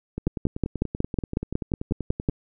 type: two click trains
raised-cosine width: 3 ms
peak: -9 / -16 dBFS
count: 12 / 23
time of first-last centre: 0.27-2.288 / 0.18-2.295 s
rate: 5.45 / 10.4 Hz
effects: none